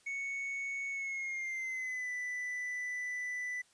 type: tone with pitch glide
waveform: triangle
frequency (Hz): 2217 to 1986.6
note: C#7 to B6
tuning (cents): 0 to +10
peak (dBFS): -34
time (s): 0.06-3.62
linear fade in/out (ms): 10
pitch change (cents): -190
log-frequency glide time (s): 0.9-2.11
effects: white hiss -67 dBFS RMS until 3.73 s + resampled to 22050 Hz